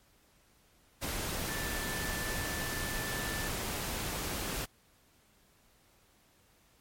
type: tone in noise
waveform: sine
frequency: 1760 Hz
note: A6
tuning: in tune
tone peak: -40 dBFS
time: 1.48-3.49 s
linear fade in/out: 20 ms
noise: pink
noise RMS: -36 dBFS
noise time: 1.01-4.66 s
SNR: -7 dB
effects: pink hiss -66 dBFS RMS until 6.8 s + MP3 64 kbps